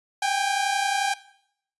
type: tone pair together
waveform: sawtooth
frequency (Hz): 780 / 811.3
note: G5 / G#5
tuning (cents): -9 / -41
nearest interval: minor second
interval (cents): 68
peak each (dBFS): -21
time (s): 0.22-1.14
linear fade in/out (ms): 5
effects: noise-tail reverb RT60 0.7 s tail -19 dB re dry + resampled to 24000 Hz